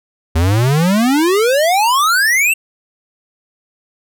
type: exponential sweep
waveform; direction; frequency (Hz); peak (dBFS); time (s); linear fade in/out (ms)
square; up; 77.7 to 2761; -11; 0.35-2.54; 10
effects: none